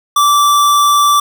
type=tone; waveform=square; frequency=1165 Hz; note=D6; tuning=14 cents flat; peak=-8 dBFS; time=0.16-1.2 s; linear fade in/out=5 ms; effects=none